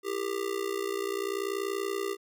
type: tone with amplitude modulation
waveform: square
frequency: 396.8 Hz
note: G4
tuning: 21 cents sharp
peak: -27 dBFS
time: 0.03-2.17 s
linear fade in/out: 50 ms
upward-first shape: sine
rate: 60.6 Hz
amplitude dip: 85%
effects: none